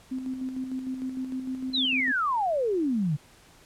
sine tone with tremolo, 259.3 Hz, C4, 15 cents flat, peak -28 dBFS, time 0.11-2.12 s, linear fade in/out 10 ms, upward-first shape square, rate 6.6 Hz, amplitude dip 45%
sine exponential sweep, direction down, 4186 to 138.59 Hz, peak -23 dBFS, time 1.73-3.17 s, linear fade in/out 20 ms
effects pink hiss -55 dBFS RMS until 3.65 s + low-pass 11000 Hz 12 dB/octave

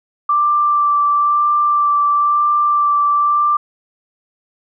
sine tone with vibrato, 1174.7 Hz, D6, in tune, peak -11 dBFS, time 0.29-3.57 s, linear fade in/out 5 ms, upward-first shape sine, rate 1 Hz, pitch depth 12 cents each way, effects none

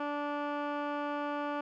15% pulse tone with low-pass filter, 291.3 Hz, D4, 14 cents flat, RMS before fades -35 dBFS, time 0-1.61 s, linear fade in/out 5 ms, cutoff 1800 Hz, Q 1.5, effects none

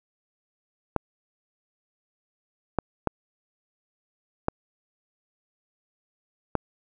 clicks, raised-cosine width 1 ms, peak -8 dBFS, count 5, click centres 0.963 / 2.787 / 3.073 / 4.484 / 6.553 s, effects none

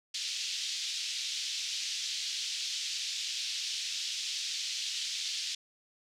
pink band-pass noise, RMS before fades -36 dBFS, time 0.14-5.55 s, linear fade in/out 5 ms, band 3100 to 6100 Hz, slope 24 dB/octave, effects none

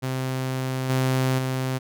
sawtooth tone with level steps, 130.4 Hz, C3, 5 cents flat, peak -21 / -16 / -20 dBFS, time 0.02-1.79 s, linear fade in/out 20 ms, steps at 0.89 / 1.38 s, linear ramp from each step 10 ms, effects none

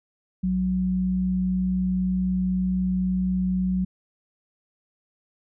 sine tone pair together, 60.99 / 184.9 Hz, B1 / F#3, -21 / -1 cents, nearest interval octave + perfect fifth, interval 1920 cents, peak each -32 / -21 dBFS, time 0.43-3.85 s, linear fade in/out 10 ms, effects none

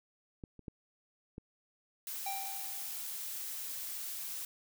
clicks, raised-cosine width 3 ms, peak -31 / -39 / -29 / -31 dBFS, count 4, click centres 0.438 / 0.593 / 0.682 / 1.381 s
blue noise, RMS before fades -41 dBFS, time 2.07-4.45 s, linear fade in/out 2 ms
square tone with exponential decay, 784 Hz, G5, in tune, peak -36 dBFS, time 2.26-3.18 s, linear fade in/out 5 ms, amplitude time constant 200 ms
effects none

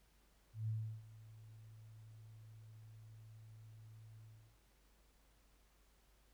sine tone with ADSR envelope, 110 Hz, A2, in tune, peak -36 dBFS, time 0.53-4.59 s, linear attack 150 ms, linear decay 340 ms, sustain -19 dB, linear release 350 ms, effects added 50 Hz sine -70 dBFS peak until 6.33 s + pink hiss -74 dBFS RMS until 6.33 s

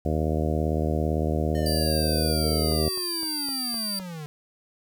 harmonic tone, 77.78 Hz, D#2, in tune, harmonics 1 / 2 / 3 / 4 / 5 / 6 / 7 / 8 / 9, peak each -26 / -29 / -31 / -32 / -33 / -34 / -34 / -35 / -36 dBFS, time 0.05-2.89 s, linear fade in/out 5 ms
square linear sweep, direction down, 611 to 145 Hz, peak -34 dBFS, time 1.55-4.26 s, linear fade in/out 0 ms
sawtooth tone, 4699 Hz, D8, in tune, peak -25 dBFS, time 1.66-3.99 s, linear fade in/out 2 ms
click train, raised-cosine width 1 ms, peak -28 dBFS, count 6, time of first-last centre 2.72-3.999 s, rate 3.91 Hz
effects 9-bit

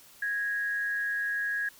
sine tone pair together, 1653.4 / 1864.7 Hz, G#6 / A#6, -8 / 0 cents, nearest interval major second, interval 208 cents, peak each -28 / -39 dBFS, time 0.22-1.69 s, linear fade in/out 5 ms, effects white hiss -55 dBFS RMS until 1.79 s

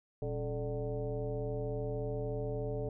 sine tone with frequency modulation, 277.2 Hz, C#4, in tune, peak -33 dBFS, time 0.22-2.89 s, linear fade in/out 2 ms, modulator 157 Hz, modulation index 2, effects none

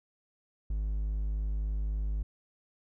triangle tone, 51.8 Hz, G#1, 4 cents flat, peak -27 dBFS, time 0.7-2.23 s, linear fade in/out 5 ms, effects none

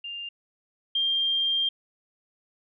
sine tone pair in turn, 2800 / 3192 Hz, F7 / G7, +4 / +31 cents, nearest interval major second, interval 227 cents, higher second, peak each -33 / -22 dBFS, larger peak second, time 0.04-0.29 / 0.95-1.69 s, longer second, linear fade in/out 5 ms, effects none

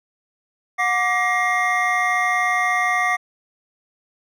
triangle tone cluster, 729 / 1170 / 1899 / 2114 Hz, F#5 / D6 / A#6 / C7, -26 / -7 / +32 / +17 cents, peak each -21 dBFS, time 0.78-3.17 s, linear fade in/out 20 ms, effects none

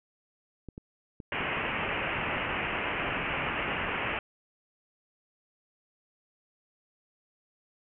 clicks, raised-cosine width 3 ms, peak -28 dBFS, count 11, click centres 0.687 / 0.779 / 1.202 / 1.407 / 1.569 / 2.188 / 2.276 / 2.37 / 2.53 / 3.091 / 3.307 s
white low-pass noise, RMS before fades -32 dBFS, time 1.32-4.19 s, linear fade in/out 2 ms, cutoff 2900 Hz, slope 96 dB/octave
effects none

